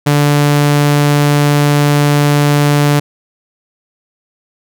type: tone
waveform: sawtooth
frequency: 145.7 Hz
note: D3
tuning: 13 cents flat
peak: -4 dBFS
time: 0.06-3 s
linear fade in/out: 10 ms
effects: none